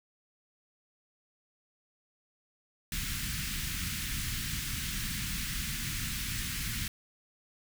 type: band-stop noise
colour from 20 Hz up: pink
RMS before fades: -35 dBFS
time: 2.92-6.88 s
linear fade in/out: 2 ms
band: 220 to 1600 Hz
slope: 24 dB/octave
effects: none